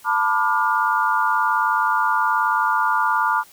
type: chord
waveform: sine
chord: B half-diminished seventh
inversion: third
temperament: just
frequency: 889 / 987.8 / 1185.3 / 1422.4 Hz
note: A5 / B5 / D6 / F6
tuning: +18 / 0 / +16 / +31 cents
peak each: -22 dBFS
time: 0.04-3.44 s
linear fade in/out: 50 ms
effects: white hiss -49 dBFS RMS until 3.52 s